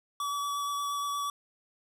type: tone with vibrato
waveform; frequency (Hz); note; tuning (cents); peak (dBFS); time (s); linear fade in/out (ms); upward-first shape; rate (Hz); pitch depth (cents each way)
square; 1144; D6; -46; -31; 0.2-1.3; 2; triangle; 8.5; 13
effects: resampled to 32000 Hz + 11-bit